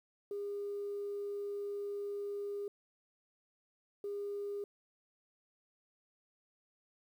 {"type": "tone bursts at uneven times", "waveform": "sine", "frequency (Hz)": 405.7, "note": "G#4", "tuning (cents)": -41, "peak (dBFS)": -36, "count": 2, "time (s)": [[0.31, 2.68], [4.04, 4.64]], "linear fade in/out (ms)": 2, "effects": ["tanh soft clip ceiling -32 dBFS", "11-bit"]}